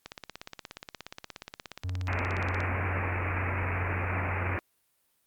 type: click train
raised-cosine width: 0.2 ms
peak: -22 dBFS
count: 44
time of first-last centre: 0.06-2.604 s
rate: 16.9 Hz
type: tone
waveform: triangle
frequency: 91.2 Hz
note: F#2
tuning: 24 cents flat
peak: -28 dBFS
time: 1.84-4.57 s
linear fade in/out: 5 ms
type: low-pass noise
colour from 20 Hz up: white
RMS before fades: -33 dBFS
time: 2.08-4.59 s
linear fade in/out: 0 ms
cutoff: 2500 Hz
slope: 96 dB/octave
effects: white hiss -72 dBFS RMS until 5.26 s + Opus 48 kbps